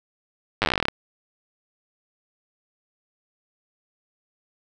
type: slowing click train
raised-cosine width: 0.3 ms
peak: -4 dBFS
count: 16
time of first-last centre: 0.62-0.884 s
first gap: 9 ms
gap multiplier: 1.09
effects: none